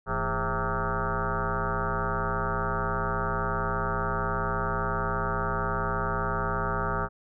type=tone with frequency modulation; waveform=sine; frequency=659.3 Hz; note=E5; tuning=in tune; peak=-25 dBFS; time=0.06-7.09 s; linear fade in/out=50 ms; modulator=125 Hz; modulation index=6.3; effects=none